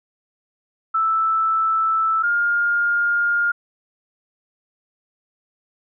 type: tone pair in turn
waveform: sine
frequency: 1318.5 / 1412.7 Hz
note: E6 / F6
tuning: 0 / +19 cents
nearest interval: minor second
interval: 119 cents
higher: second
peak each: -16 dBFS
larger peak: neither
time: 0.94-2.23 / 2.23-3.52 s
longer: neither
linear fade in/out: 10 ms
effects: none